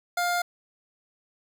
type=tone; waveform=25% pulse; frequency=704 Hz; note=F5; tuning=14 cents sharp; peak=-20 dBFS; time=0.17-0.42 s; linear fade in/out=5 ms; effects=none